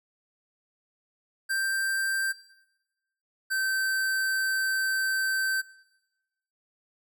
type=tone pair in turn; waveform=square; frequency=1572 / 1548.6 Hz; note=G6 / G6; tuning=+4 / -22 cents; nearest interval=unison; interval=26 cents; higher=first; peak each=-26 dBFS; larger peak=neither; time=1.49-2.33 / 3.5-5.62 s; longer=second; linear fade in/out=20 ms; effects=noise-tail reverb RT60 1.0 s tail -19 dB re dry